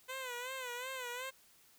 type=tone with vibrato; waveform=10% pulse; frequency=505 Hz; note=B4; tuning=39 cents sharp; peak=-32 dBFS; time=0.08-1.31 s; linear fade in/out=20 ms; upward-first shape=sine; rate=2.7 Hz; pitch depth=86 cents each way; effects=white hiss -65 dBFS RMS until 1.78 s